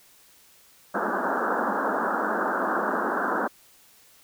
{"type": "band-pass noise", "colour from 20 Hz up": "white", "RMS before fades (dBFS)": -26, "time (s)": [0.94, 3.48], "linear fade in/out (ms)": 10, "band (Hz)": [190, 1600], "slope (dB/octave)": 96, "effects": ["white hiss -56 dBFS RMS until 4.23 s"]}